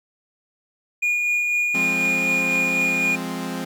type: tone with tremolo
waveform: triangle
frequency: 2438 Hz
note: D#7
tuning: 36 cents flat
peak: -16 dBFS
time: 1.02-3.16 s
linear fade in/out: 10 ms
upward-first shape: sine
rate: 4 Hz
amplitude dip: 25%
type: chord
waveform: sawtooth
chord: F minor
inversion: none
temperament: equal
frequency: 174.61 / 207.7 / 261.6 Hz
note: F3 / Ab3 / C4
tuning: 0 / 0 / 0 cents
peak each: -27 / -28 / -25 dBFS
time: 1.74-3.65 s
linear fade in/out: 10 ms
effects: none